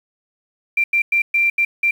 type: tone bursts at uneven times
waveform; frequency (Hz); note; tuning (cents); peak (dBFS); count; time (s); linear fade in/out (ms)
sine; 2363; D7; +10; -13; 6; 0.77-0.84 / 0.93-1.02 / 1.12-1.22 / 1.34-1.5 / 1.58-1.65 / 1.83-1.91; 5
effects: 7-bit